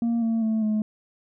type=tone with pitch steps; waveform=sine; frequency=233.1 / 226.7 / 220.5 / 214.5 Hz; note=A#3 / A#3 / A3 / A3; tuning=0 / -48 / +4 / -44 cents; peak=-18 dBFS; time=0.02-0.82 s; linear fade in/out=2 ms; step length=200 ms; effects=tanh soft clip ceiling -20 dBFS